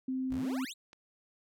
sine tone, 260.2 Hz, C4, 9 cents flat, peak -31 dBFS, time 0.08-0.65 s, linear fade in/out 5 ms
25% pulse exponential sweep, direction up, 41.2 to 4203 Hz, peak -37 dBFS, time 0.3-0.74 s, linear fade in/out 20 ms
click, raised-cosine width 0.2 ms, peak -35 dBFS, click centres 0.931 s
effects none

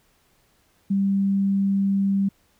sine tone, 196.6 Hz, G3, 5 cents sharp, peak -18 dBFS, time 0.9-2.29 s, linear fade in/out 10 ms, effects pink hiss -63 dBFS RMS until 2.59 s

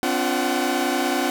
sawtooth tone cluster, 256.8 / 286.9 / 351.1 / 754 Hz, C4 / D4 / F4 / F#5, -32 / -40 / +9 / +32 cents, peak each -22 dBFS, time 0.03-1.3 s, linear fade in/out 0 ms, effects none

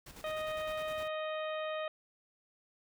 pink noise with tremolo, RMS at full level -50 dBFS, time 0.06-1.08 s, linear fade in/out 5 ms, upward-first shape square, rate 9.8 Hz, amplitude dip 55%
harmonic tone, 622.3 Hz, D#5, in tune, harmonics 1 / 2 / 3 / 4 / 5 / 6, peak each -36 / -42 / -46 / -48 / -50 / -52 dBFS, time 0.24-1.88 s, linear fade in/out 2 ms
effects none

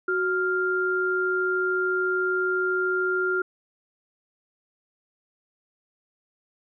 sine tone pair together, 370 / 1396.9 Hz, F#4 / F6, 0 / 0 cents, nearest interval octave + major seventh, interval 2300 cents, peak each -25 / -24 dBFS, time 0.08-3.42 s, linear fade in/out 5 ms, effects none

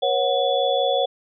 sine tone cluster, 482.9 / 548 / 736 / 3429 Hz, B4 / C#5 / F#5 / A7, -39 / -20 / -9 / -45 cents, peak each -25 / -21 / -23 / -26 dBFS, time 0.02-1.06 s, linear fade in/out 10 ms, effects none

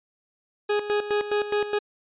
40% pulse tone with tremolo, 415.3 Hz, G#4, in tune, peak -20 dBFS, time 0.69-1.79 s, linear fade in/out 10 ms, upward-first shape square, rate 4.8 Hz, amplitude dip 70%, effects resampled to 8000 Hz

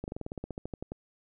slowing click train, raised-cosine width 2 ms, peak -23 dBFS, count 15, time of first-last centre 0.04-0.919 s, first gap 39 ms, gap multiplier 1.07, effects none

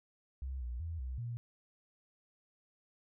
sine tone with pitch steps, 66 / 60.3 / 82.6 / 63.8 / 118.7 Hz, C2 / B1 / E2 / C2 / A#2, +16 / -41 / +4 / -43 / +32 cents, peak -37 dBFS, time 0.42-1.37 s, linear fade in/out 0 ms, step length 190 ms, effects none

